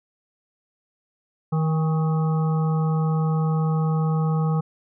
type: harmonic tone with a mistuned harmonic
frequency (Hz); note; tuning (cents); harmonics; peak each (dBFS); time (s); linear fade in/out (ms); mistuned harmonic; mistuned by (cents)
157.9; D#3; +26; 1 / 3 / 5 / 7 / 8; -19 / -32 / -33 / -37 / -37; 1.52-4.61; 10; 5; +38
effects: none